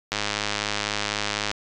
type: click train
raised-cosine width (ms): 0.2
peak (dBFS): -7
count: 146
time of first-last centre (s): 0.12-1.514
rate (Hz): 104
effects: resampled to 24000 Hz